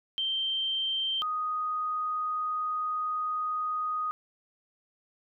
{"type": "tone pair in turn", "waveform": "sine", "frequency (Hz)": [3136, 1244.5], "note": ["G7", "D#6"], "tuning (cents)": [0, 0], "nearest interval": "octave + major third", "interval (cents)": 1600, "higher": "first", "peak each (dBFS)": [-27, -28], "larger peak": "first", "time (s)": [[0.18, 1.22], [1.22, 4.11]], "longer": "second", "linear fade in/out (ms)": 0, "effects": []}